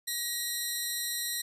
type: tone pair together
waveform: 10% pulse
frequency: 1900 / 4057 Hz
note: A#6 / B7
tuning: +33 / +46 cents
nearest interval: octave + minor second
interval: 1313 cents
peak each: -26 dBFS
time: 0.07-1.42 s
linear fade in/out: 10 ms
effects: resampled to 32000 Hz